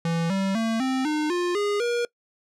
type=tone with pitch steps; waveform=square; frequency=166.7 / 193.71 / 225.1 / 261.6 / 304 / 353.2 / 410.5 / 477 Hz; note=E3 / G3 / A3 / C4 / D#4 / F4 / G#4 / A#4; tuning=+20 / -20 / +40 / 0 / -40 / +20 / -20 / +40 cents; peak=-23 dBFS; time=0.05-2.05 s; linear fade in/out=2 ms; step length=250 ms; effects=noise-tail reverb RT60 0.1 s tail -23 dB re dry + low-pass 7000 Hz 12 dB/octave